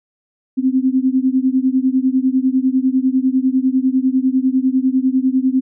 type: beating tone pair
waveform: sine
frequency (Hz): 256.5 / 266.5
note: C4 / C4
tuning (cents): -34 / +32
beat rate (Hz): 10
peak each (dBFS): -15 / -16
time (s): 0.57-5.61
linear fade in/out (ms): 20
effects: none